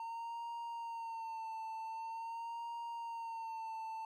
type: tone with vibrato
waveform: triangle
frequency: 912 Hz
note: A#5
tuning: 38 cents flat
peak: -39 dBFS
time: 0-4.05 s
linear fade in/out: 2 ms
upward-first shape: sine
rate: 0.45 Hz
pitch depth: 42 cents each way
effects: none